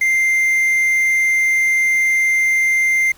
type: tone with quantisation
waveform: triangle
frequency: 2093 Hz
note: C7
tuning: in tune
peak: -11 dBFS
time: 0.01-3.12 s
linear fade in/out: 5 ms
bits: 6
effects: pink hiss -48 dBFS RMS until 3.17 s